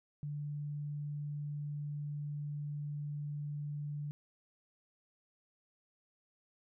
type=tone; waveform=sine; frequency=146.7 Hz; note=D3; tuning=2 cents flat; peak=-37 dBFS; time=0.23-4.11 s; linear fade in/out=0 ms; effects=none